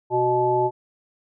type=harmonic tone; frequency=123.8 Hz; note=B2; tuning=5 cents sharp; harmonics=1 / 3 / 5 / 7; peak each=-30 / -21 / -26 / -21 dBFS; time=0.1-0.71 s; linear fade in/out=50 ms; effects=none